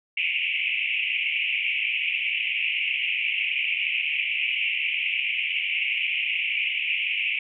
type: band-pass noise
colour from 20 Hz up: pink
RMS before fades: -26 dBFS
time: 0.17-7.39 s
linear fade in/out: 5 ms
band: 2200 to 2900 Hz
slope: 96 dB/octave
effects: none